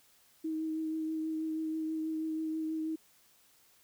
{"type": "tone with vibrato", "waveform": "sine", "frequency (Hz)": 316.7, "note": "D#4", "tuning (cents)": 31, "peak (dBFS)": -32, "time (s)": [0.44, 2.96], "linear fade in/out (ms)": 10, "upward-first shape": "triangle", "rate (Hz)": 6.2, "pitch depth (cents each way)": 18, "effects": ["white hiss -65 dBFS RMS until 3.83 s"]}